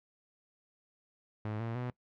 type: tone with pitch steps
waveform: sawtooth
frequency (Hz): 107 / 114.9 / 123.8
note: A2 / A#2 / B2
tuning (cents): -48 / -25 / +5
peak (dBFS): -31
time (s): 1.45-1.9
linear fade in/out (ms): 0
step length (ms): 150
effects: noise-tail reverb RT60 0.1 s tail -21 dB re dry + low-pass 2000 Hz 12 dB/octave